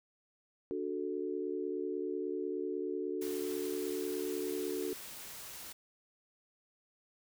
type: chord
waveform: sine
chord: D major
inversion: none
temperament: equal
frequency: 293.7 / 370 / 440 Hz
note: D4 / F#4 / A4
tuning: 0 / 0 / 0 cents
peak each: -40 / -37 / -39 dBFS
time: 0.71-4.93 s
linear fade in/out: 0 ms
type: noise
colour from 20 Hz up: white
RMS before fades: -47 dBFS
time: 3.21-5.73 s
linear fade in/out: 10 ms
effects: none